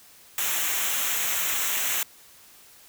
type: noise with comb filter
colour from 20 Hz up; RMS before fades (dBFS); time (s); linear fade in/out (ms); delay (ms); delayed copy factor
white; -26; 0.38-2.03; 2; 0.21; -0.7
effects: white hiss -52 dBFS RMS until 2.88 s